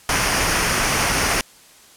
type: noise with comb filter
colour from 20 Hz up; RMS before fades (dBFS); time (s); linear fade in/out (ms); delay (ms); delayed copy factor
pink; -19; 0.09-1.41; 2; 0.26; -0.5
effects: white hiss -48 dBFS RMS until 1.96 s + low-pass 11000 Hz 12 dB/octave